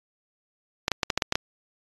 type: clicks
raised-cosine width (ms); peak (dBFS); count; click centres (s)
0.2; -5; 8; 0.881 / 0.917 / 1.032 / 1.102 / 1.176 / 1.222 / 1.324 / 1.355
effects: AAC 32 kbps